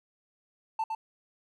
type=tone with echo; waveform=triangle; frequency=887 Hz; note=A5; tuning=14 cents sharp; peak=-24 dBFS; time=0.79-0.84 s; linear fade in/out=5 ms; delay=110 ms; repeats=1; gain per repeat=-4 dB; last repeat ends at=0.95 s; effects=tanh soft clip ceiling -21 dBFS